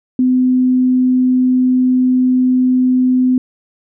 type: tone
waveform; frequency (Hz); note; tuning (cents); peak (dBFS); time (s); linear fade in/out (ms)
sine; 254.2; C4; -50; -9; 0.19-3.38; 2
effects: none